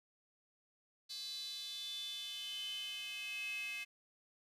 square tone with high-pass filter sweep, 234 Hz, A#3, 7 cents sharp, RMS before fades -44 dBFS, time 1.09-3.85 s, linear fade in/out 20 ms, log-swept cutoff 4200 to 2400 Hz, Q 9.7, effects resampled to 32000 Hz + 12-bit

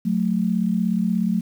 sine tone pair together, 183.27 / 220 Hz, F#3 / A3, -16 / 0 cents, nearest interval minor third, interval 316 cents, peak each -21 dBFS, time 0.05-1.41 s, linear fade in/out 10 ms, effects 8-bit

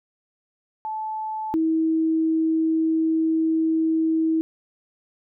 sine tone pair in turn, 870 / 321.4 Hz, A5 / E4, -20 / -44 cents, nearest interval octave + perfect fourth, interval 1724 cents, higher first, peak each -26 / -18 dBFS, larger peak second, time 0.85-1.54 / 1.54-4.41 s, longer second, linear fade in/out 0 ms, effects none

